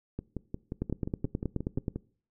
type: two click trains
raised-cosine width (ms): 3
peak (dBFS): -17 / -21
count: 11 / 11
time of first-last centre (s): 0.82-1.882 / 0.19-1.96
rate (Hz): 9.42 / 5.65
effects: noise-tail reverb RT60 0.5 s tail -22 dB re dry